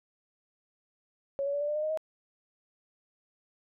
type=tone with pitch steps; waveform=sine; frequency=554.4 / 564.7 / 575.3 / 586 / 596.9 / 608.1 / 619.4 / 631 Hz; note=C#5 / C#5 / D5 / D5 / D5 / D#5 / D#5 / D#5; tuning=0 / +32 / -36 / -4 / +28 / -40 / -8 / +24 cents; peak=-28 dBFS; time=1.39-1.974 s; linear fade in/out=0 ms; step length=73 ms; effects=none